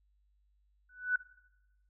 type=tone with exponential growth; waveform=sine; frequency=1489 Hz; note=F#6; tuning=11 cents sharp; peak=-23 dBFS; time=0.89-1.16 s; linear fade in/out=5 ms; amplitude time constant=58 ms; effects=noise-tail reverb RT60 0.9 s tail -19 dB re dry + added 50 Hz sine -68 dBFS peak until 1.89 s